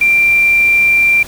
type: tone with quantisation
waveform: sine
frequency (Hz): 2365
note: D7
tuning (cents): +12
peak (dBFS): -7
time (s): 0.01-1.23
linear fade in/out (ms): 5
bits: 5
effects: pink hiss -32 dBFS RMS until 1.27 s